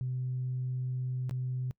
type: tone with dropouts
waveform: sine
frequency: 127.4 Hz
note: C3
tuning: 46 cents flat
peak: -30 dBFS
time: 0.01-1.71 s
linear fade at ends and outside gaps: 0 ms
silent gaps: 1.295-1.31 s
effects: noise-tail reverb RT60 0.1 s tail -24 dB re dry + tanh soft clip ceiling -26 dBFS